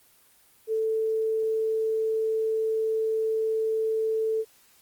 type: tone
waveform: sine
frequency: 441.7 Hz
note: A4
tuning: 7 cents sharp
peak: -23 dBFS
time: 0.67-4.45 s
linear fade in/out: 50 ms
effects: white hiss -59 dBFS RMS until 4.81 s + Opus 24 kbps

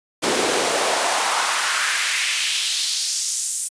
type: noise with high-pass filter sweep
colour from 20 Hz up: pink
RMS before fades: -21 dBFS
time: 0.22-3.69 s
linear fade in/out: 20 ms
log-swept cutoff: 310 to 8900 Hz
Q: 2
effects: resampled to 22050 Hz

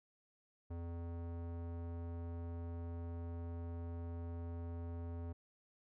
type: tone with low-pass filter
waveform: square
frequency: 84.9 Hz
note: F2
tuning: 48 cents flat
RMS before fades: -44 dBFS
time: 0.7-5.33 s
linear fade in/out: 10 ms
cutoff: 830 Hz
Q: 0.73
effects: none

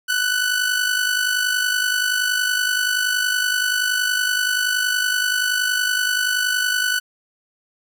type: tone with amplitude modulation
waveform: sawtooth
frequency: 1491 Hz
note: F#6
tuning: 13 cents sharp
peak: -12 dBFS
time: 0.08-7 s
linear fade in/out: 20 ms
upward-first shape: sine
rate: 50.6 Hz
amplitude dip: 55%
effects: none

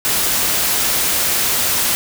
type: noise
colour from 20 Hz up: white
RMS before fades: -17 dBFS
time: 0.05-1.95 s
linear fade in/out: 0 ms
effects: none

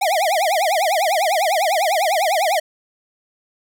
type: tone with vibrato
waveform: square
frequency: 710 Hz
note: F5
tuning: 28 cents sharp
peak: -16 dBFS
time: 0.01-2.6 s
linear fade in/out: 10 ms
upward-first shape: triangle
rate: 10 Hz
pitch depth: 300 cents each way
effects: none

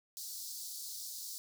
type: high-pass noise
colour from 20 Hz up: pink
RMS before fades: -44 dBFS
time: 0.17-1.38 s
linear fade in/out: 0 ms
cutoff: 4200 Hz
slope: 48 dB/octave
effects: none

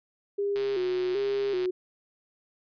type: tone with vibrato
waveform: sine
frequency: 384.3 Hz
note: G4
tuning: 34 cents flat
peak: -25 dBFS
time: 0.38-1.71 s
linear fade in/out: 10 ms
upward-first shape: square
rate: 1.3 Hz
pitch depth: 83 cents each way
type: click train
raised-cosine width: 0.2 ms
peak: -23 dBFS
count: 148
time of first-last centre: 0.56-1.657 s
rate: 134 Hz
effects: resampled to 11025 Hz

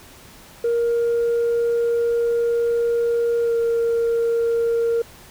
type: tone with pitch glide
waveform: sine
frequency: 469.1 to 464.2 Hz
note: A#4 to A#4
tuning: +11 to -7 cents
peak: -15 dBFS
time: 0.64-5.02 s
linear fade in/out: 5 ms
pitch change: -18 cents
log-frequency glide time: 3.43-3.52 s
effects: tanh soft clip ceiling -15 dBFS + pink hiss -45 dBFS RMS until 5.3 s

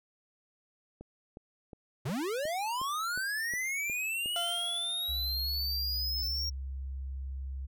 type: click train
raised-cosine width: 2 ms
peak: -32 dBFS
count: 10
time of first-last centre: 1.01-4.259 s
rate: 2.77 Hz
type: linear sweep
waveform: square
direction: up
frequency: 107.7 to 5600 Hz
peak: -32 dBFS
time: 2.05-6.5 s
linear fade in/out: 10 ms
type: tone with exponential decay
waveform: 30% pulse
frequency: 693 Hz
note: F5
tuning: 14 cents flat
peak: -30 dBFS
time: 4.36-5.61 s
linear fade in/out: 1 ms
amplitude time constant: 270 ms
type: tone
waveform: sine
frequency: 66.8 Hz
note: C2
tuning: 36 cents sharp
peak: -35 dBFS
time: 5.08-7.67 s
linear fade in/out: 20 ms
effects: none

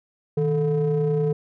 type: ring-modulated tone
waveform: triangle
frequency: 141.4 Hz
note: C#3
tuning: 35 cents sharp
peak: -14 dBFS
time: 0.37-1.33 s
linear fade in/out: 5 ms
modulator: 298 Hz
effects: none

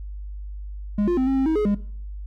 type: tone with pitch steps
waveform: triangle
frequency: 206.7 / 351.4 / 259.5 / 268.1 / 266.4 / 318.1 / 421.7 / 203.8 Hz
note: G#3 / F4 / C4 / C4 / C4 / D#4 / G#4 / G#3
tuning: -8 / +11 / -14 / +42 / +31 / +38 / +26 / -32 cents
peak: -16 dBFS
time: 0.98-1.748 s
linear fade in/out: 5 ms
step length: 96 ms
effects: noise-tail reverb RT60 0.5 s tail -18 dB re dry + added 50 Hz sine -31 dBFS peak until 2.26 s

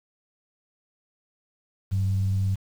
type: tone with frequency modulation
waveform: sine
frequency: 98 Hz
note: G2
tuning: in tune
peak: -21 dBFS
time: 1.91-2.56 s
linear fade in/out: 20 ms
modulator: 88.8 Hz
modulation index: 0.35
effects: 8-bit

